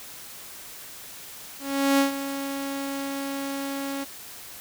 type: tone with ADSR envelope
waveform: sawtooth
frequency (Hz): 276.1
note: C#4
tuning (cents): -7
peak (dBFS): -13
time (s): 1.59-4.05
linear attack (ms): 400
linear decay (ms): 120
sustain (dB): -12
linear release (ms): 20
effects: white hiss -42 dBFS RMS until 4.6 s